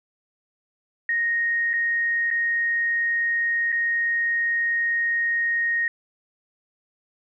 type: tone with dropouts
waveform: sine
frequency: 1864.7 Hz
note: A#6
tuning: in tune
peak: -20 dBFS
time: 1.09-5.88 s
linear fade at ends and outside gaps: 2 ms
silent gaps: 1.733-1.737 / 2.304-2.311 / 3.72-3.725 s
effects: none